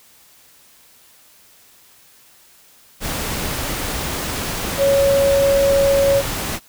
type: tone in noise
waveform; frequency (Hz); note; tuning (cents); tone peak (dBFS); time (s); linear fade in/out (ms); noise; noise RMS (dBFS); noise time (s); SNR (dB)
sine; 554.4; C#5; 0; -12; 4.77-6.23; 50; pink; -24; 3-6.6; +9
effects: white hiss -50 dBFS RMS until 6.68 s